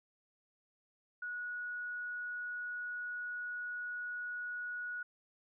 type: tone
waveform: sine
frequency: 1460 Hz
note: F#6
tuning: 24 cents flat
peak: -38 dBFS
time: 1.22-5.03 s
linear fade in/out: 5 ms
effects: none